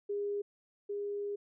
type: tone pair in turn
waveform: sine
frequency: 407.5 / 407.5 Hz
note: G#4 / G#4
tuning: -33 / -33 cents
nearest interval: unison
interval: 0 cents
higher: neither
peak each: -32 / -34 dBFS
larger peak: first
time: 0.09-0.42 / 0.89-1.36 s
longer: second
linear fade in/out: 10 ms
effects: none